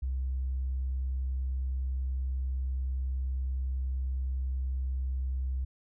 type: tone with tanh clipping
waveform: triangle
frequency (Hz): 65.1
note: C2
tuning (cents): -8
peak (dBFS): -29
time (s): 0.02-5.65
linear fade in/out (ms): 10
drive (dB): 5
effects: none